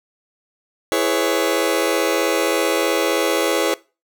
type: chord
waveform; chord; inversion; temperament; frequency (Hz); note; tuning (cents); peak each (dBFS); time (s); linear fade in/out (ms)
sawtooth; C# minor seventh; first; just; 332.6 / 415.8 / 498.9 / 554.4; E4 / G#4 / B4 / C#5; +16 / +2 / +17 / 0; -18; 0.92-3.74; 0
effects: noise-tail reverb RT60 0.3 s tail -21 dB re dry